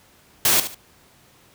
white noise with echo, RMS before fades -17 dBFS, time 0.45-0.6 s, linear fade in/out 2 ms, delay 73 ms, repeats 2, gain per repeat -11 dB, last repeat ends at 0.746 s, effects pink hiss -54 dBFS RMS until 1.54 s + high-pass 60 Hz 12 dB/octave

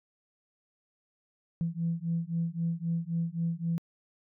sine beating tone pair, 165.5 / 169.3 Hz, E3 / E3, +7 / +46 cents, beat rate 3.8 Hz, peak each -31 dBFS, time 1.61-3.78 s, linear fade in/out 0 ms, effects tanh soft clip ceiling -21 dBFS

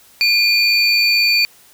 triangle tone pair together, 2417 / 4558 Hz, D7 / C#8, +49 / +47 cents, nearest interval major seventh, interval 1098 cents, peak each -13 dBFS, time 0.21-1.45 s, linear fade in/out 0 ms, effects white hiss -48 dBFS RMS until 1.73 s

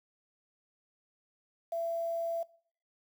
sine tone with quantisation, 670 Hz, E5, 28 cents sharp, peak -31 dBFS, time 1.72-2.43 s, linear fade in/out 5 ms, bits 9, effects noise-tail reverb RT60 0.5 s tail -21 dB re dry

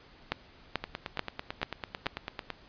two click trains, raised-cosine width 0.3 ms, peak -12 / -18 dBFS, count 5 / 16, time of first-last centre 0.32-2.067 / 0.84-2.503 s, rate 2.29 / 9.02 Hz, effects pink hiss -56 dBFS RMS until 2.68 s + resampled to 11025 Hz

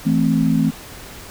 sine chord, A minor, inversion second, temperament equal, 164.81 / 220 / 261.6 Hz, E3 / A3 / C4, 0 / 0 / 0 cents, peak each -18 dBFS, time 0.05-0.71 s, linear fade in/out 20 ms, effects pink hiss -37 dBFS RMS until 1.3 s

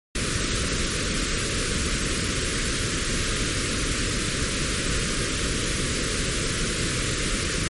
pink band-stop noise, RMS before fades -25 dBFS, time 0.15-7.68 s, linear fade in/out 5 ms, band 540 to 1200 Hz, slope 48 dB/octave, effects MP3 48 kbps

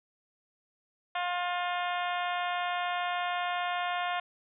harmonic tone, 354.7 Hz, F4, 27 cents sharp, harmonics 2 / 3 / 4 / 5 / 6 / 7 / 8 / 9 / 10, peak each -32 / -36 / -38 / -40 / -42 / -43 / -44 / -45 / -46 dBFS, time 1.15-4.2 s, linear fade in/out 5 ms, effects none

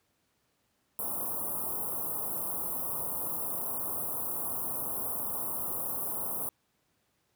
white band-stop noise, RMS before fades -34 dBFS, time 0.99-6.49 s, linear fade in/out 0 ms, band 1200 to 10000 Hz, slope 48 dB/octave, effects pink hiss -74 dBFS RMS until 7.35 s + high-pass 80 Hz 12 dB/octave

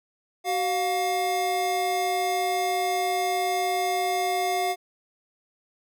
square tone pair together, 376.6 / 711 Hz, F#4 / F5, +31 / +31 cents, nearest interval major seventh, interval 1100 cents, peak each -30 / -25 dBFS, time 0.44-4.76 s, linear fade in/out 50 ms, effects none

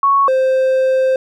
sine / triangle tone pair in turn, 1108.7 / 523.2 Hz, C#6 / C5, 0 / 0 cents, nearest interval octave + minor second, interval 1300 cents, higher first, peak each -9 dBFS, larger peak neither, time 0.03-0.28 / 0.28-1.16 s, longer second, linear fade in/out 2 ms, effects none

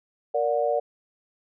sine chord, Bb augmented, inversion none, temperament just, 466.2 / 582.7 / 728.4 Hz, Bb4 / D5 / F#5, 0 / -14 / -27 cents, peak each -26 / -24 / -27 dBFS, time 0.34-0.8 s, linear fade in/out 10 ms, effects none

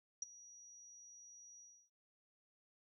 sine tone with ADSR envelope, 5790 Hz, F#8, 38 cents flat, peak -36 dBFS, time 0.22-1.9 s, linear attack 4 ms, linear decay 16 ms, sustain -20 dB, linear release 300 ms, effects none

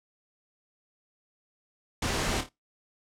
pink noise with echo, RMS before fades -29 dBFS, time 2.02-2.41 s, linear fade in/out 5 ms, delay 27 ms, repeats 3, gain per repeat -8 dB, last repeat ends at 2.491 s, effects noise-tail reverb RT60 0.2 s tail -22 dB re dry + low-pass 8000 Hz 12 dB/octave

